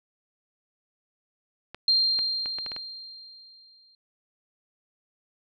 clicks, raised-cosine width 0.3 ms, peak -22 dBFS, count 7, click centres 1.746 / 2.19 / 2.459 / 2.586 / 2.663 / 2.718 / 2.764 s
sine tone with exponential decay, 4186 Hz, C8, in tune, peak -17 dBFS, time 1.88-3.95 s, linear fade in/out 2 ms, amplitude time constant 450 ms
effects none

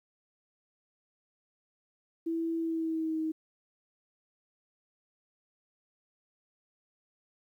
sine tone with pitch glide, 329.6 to 316.5 Hz, E4 to D#4, 0 to +30 cents, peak -29 dBFS, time 2.26-3.32 s, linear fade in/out 10 ms, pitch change -70 cents, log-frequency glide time 2.58-3.2 s, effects 11-bit

